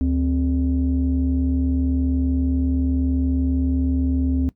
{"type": "tone pair together", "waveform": "sine", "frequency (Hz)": [73.6, 261.7], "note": ["D2", "C4"], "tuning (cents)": [4, 0], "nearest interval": "octave + minor seventh", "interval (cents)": 2196, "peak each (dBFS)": -19, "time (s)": [0.01, 4.49], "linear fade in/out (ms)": 0, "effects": ["noise-tail reverb RT60 0.1 s tail -18 dB re dry", "tanh soft clip ceiling -12 dBFS"]}